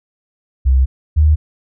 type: tone pair in turn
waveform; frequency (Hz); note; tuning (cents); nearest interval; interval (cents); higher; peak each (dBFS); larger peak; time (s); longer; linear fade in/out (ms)
sine; 65.41 / 76.38; C2 / D#2; 0 / -31; minor third; 269; second; -8 / -7; second; 0.65-0.86 / 1.16-1.36; first; 20
effects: none